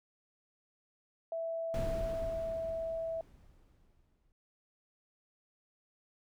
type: tone with pitch glide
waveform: sine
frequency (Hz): 659.3 to 655.5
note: E5 to E5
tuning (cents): 0 to -10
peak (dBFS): -34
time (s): 1.32-3.21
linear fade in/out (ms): 2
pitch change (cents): -10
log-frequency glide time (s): 1.63-2.81
type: noise with exponential decay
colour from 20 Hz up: brown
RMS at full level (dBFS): -34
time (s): 1.74-4.32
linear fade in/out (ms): 1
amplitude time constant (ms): 560
effects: none